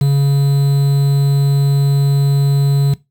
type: tone with quantisation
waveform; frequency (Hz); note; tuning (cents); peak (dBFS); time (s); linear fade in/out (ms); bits
triangle; 140; C#3; +18; -7; 0.01-2.94; 5; 5
effects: noise-tail reverb RT60 0.2 s tail -19 dB re dry